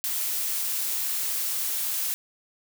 blue noise, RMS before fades -28 dBFS, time 0.04-2.14 s, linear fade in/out 0 ms, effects none

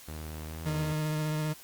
sawtooth tone with pitch glide, 77.78 to 80.8 Hz, D#2 to E2, 0 to -34 cents, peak -34 dBFS, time 0.08-0.93 s, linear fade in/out 5 ms, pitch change +66 cents, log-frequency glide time 0.47-0.6 s
40% pulse tone with vibrato, 153.8 Hz, D#3, 20 cents flat, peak -28 dBFS, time 0.65-1.54 s, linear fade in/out 20 ms, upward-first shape triangle, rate 15 Hz, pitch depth 21 cents each way
effects white hiss -51 dBFS RMS until 1.63 s + Opus 48 kbps

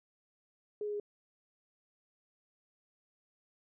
sine tone with pitch steps, 418.9 / 415.8 / 412.7 Hz, G#4 / G#4 / G#4, +15 / +2 / -11 cents, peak -34 dBFS, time 0.81-0.999 s, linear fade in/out 2 ms, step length 63 ms, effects none

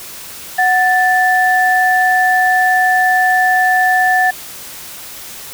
sine tone pair together, 739 / 1760 Hz, F#5 / A6, -2 / 0 cents, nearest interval octave + minor third, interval 1502 cents, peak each -12 dBFS, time 0.58-4.31 s, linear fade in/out 10 ms, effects white hiss -31 dBFS RMS until 5.53 s

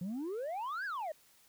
sine exponential two-way sweep, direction up then down, 169 to 1700 to 588 Hz, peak -33 dBFS, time 0.01-1.12 s, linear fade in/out 5 ms, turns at 0.85 s, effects tanh soft clip ceiling -35 dBFS + white hiss -65 dBFS RMS until 1.48 s

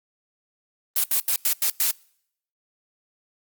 blue noise bursts at uneven times, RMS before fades -21 dBFS, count 6, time 0.96-1.04 / 1.11-1.2 / 1.28-1.36 / 1.45-1.53 / 1.62-1.7 / 1.8-1.91 s, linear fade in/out 2 ms, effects noise-tail reverb RT60 0.7 s tail -26 dB re dry + Opus 32 kbps

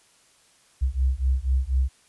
sine beating tone pair, 63.3 / 67.4 Hz, B1 / C#2, +43 / -48 cents, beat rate 4.1 Hz, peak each -23 dBFS, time 0.81-1.89 s, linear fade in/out 20 ms, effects white hiss -59 dBFS RMS until 2.08 s + resampled to 24000 Hz

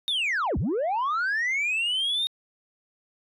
sine linear two-way sweep, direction down then up, 3729 to 51.9 to 3729 Hz, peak -21 dBFS, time 0.08-2.27 s, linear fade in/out 0 ms, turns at 0.58 s, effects tanh soft clip ceiling -22 dBFS

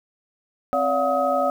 sine tone cluster, 264.2 / 572 / 674 / 726 / 1266 Hz, C4 / D5 / E5 / F#5 / D#6, +17 / -46 / +38 / -33 / +30 cents, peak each -29 / -22 / -30 / -23 / -25 dBFS, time 0.73-1.5 s, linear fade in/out 0 ms, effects 8-bit

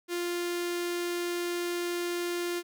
sawtooth tone with notch filter, 349.2 Hz, F4, in tune, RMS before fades -32 dBFS, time 0.08-2.63 s, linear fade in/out 50 ms, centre 810 Hz, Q 1.1, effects none

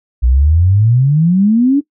sine exponential sweep, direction up, 58.1 to 294.5 Hz, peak -7 dBFS, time 0.22-1.81 s, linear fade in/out 20 ms, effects noise-tail reverb RT60 0.1 s tail -19 dB re dry

